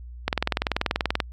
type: click train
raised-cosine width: 0.3 ms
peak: -6 dBFS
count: 20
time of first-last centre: 0.28-1.202 s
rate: 20.6 Hz
effects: added 60 Hz sine -37 dBFS peak until 1.32 s + AAC 64 kbps